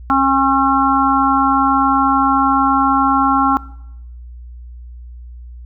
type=harmonic tone; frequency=270.7 Hz; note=C#4; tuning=41 cents flat; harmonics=1 / 3 / 4 / 5; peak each=-16 / -16 / -16 / -16 dBFS; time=0.1-3.57 s; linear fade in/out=0 ms; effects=noise-tail reverb RT60 0.8 s tail -20 dB re dry + added 60 Hz sine -31 dBFS peak until 5.65 s